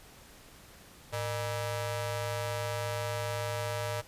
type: ring-modulated tone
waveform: sawtooth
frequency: 356.2 Hz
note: F4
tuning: 34 cents sharp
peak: -25 dBFS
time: 1.12-4.02 s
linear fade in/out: 20 ms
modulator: 249 Hz
effects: pink hiss -54 dBFS RMS until 4.07 s + resampled to 32000 Hz